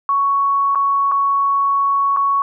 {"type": "tone with dropouts", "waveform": "sine", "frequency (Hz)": 1113, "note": "C#6", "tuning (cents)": 7, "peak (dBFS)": -13, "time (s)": [0.09, 2.42], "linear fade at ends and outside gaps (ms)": 1, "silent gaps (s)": [[0.749, 0.756], [1.115, 1.119], [2.164, 2.17]], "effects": []}